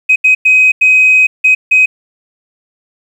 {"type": "tone bursts at uneven times", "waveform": "sine", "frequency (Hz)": 2522, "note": "D#7", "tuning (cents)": 23, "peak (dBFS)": -3, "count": 6, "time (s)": [[0.09, 0.16], [0.24, 0.35], [0.45, 0.72], [0.81, 1.27], [1.44, 1.55], [1.71, 1.86]], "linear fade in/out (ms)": 10, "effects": ["tanh soft clip ceiling 0 dBFS", "7-bit"]}